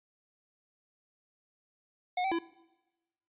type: tone with pitch steps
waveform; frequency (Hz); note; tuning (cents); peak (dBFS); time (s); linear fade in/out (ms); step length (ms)
square; 725 / 769 / 335.2; F#5 / G5 / E4; -35 / -33 / +29; -29; 2.17-2.389; 5; 73
effects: noise-tail reverb RT60 1.0 s tail -20 dB re dry + resampled to 8000 Hz